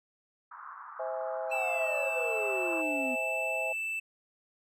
pink band-pass noise, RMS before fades -46 dBFS, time 0.51-2.82 s, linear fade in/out 5 ms, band 1000 to 1400 Hz, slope 48 dB/octave
sine chord, C augmented, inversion none, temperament equal with one note detuned, 523.3 / 649.1 / 830.6 Hz, C5 / E5 / G#5, 0 / -27 / 0 cents, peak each -37 / -35 / -39 dBFS, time 0.99-3.73 s, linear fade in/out 10 ms
triangle exponential sweep, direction down, 830.6 to 246.9 Hz, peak -32 dBFS, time 1.49-3.16 s, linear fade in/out 20 ms
triangle tone, 2646 Hz, E7, 6 cents sharp, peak -30 dBFS, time 1.51-4 s, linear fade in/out 10 ms
effects none

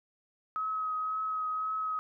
sine tone with vibrato, 1273 Hz, D#6, 39 cents sharp, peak -30 dBFS, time 0.56-1.99 s, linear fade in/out 0 ms, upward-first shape triangle, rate 1.9 Hz, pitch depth 19 cents each way, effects none

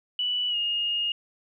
sine tone with pitch glide, 2960 to 2848 Hz, F#7 to F7, 0 to +33 cents, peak -24 dBFS, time 0.19-1.12 s, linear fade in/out 2 ms, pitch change -67 cents, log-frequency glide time 0.49-0.56 s, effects none

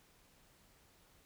silence, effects pink hiss -67 dBFS RMS until 1.25 s

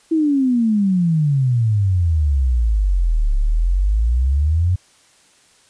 sine exponential two-way sweep, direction down then up, 329.6 to 34.56 to 93.2 Hz, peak -13 dBFS, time 0.11-4.76 s, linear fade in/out 10 ms, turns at 3.35 s, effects white hiss -53 dBFS RMS until 5.69 s + resampled to 22050 Hz

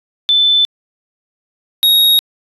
sine / square tone pair in turn, 3520 / 3767 Hz, A7 / A#7, 0 / +17 cents, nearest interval minor second, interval 117 cents, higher second, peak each -8 dBFS, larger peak neither, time 0.29-0.65 / 1.83-2.19 s, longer neither, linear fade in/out 0 ms, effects resampled to 32000 Hz

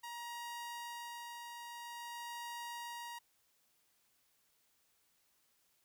sawtooth tone with tremolo, 947 Hz, A#5, 27 cents sharp, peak -39 dBFS, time 0.03-3.19 s, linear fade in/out 10 ms, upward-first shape sine, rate 0.49 Hz, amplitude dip 35%, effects white hiss -75 dBFS RMS until 5.84 s

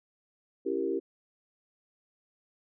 sine chord, C# diminished seventh, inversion none, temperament equal with one note detuned, 277.2 / 335.6 / 392 / 466.2 Hz, C#4 / E4 / G4 / Bb4, 0 / +31 / 0 / 0 cents, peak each -36 / -33 / -31 / -35 dBFS, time 0.65-1 s, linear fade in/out 20 ms, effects none

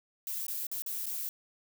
violet noise with dropouts, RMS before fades -36 dBFS, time 0.27-1.29 s, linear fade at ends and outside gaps 1 ms, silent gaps 0.466-0.482 / 0.668-0.715 / 0.821-0.862 / 1.058-1.065 s, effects none

